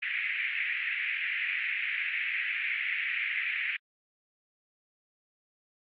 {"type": "band-pass noise", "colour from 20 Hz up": "pink", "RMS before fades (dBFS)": -32, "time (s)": [0.02, 3.77], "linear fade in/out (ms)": 10, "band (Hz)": [1900, 2500], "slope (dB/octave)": 48, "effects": ["AAC 48 kbps"]}